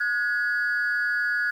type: tone pair together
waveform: sine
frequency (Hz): 1452.8 / 1680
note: F#6 / G#6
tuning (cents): -32 / +19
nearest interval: minor third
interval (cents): 251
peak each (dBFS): -23 / -24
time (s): 0-1.51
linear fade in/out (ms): 10
effects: tanh soft clip ceiling -18 dBFS + 9-bit